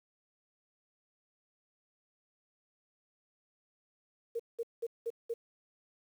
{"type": "tone bursts", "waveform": "sine", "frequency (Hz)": 464, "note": "A#4", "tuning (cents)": -8, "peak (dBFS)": -32, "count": 5, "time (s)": [4.35, 5.34], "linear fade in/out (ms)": 10, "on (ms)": 46, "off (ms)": 190, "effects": ["10-bit"]}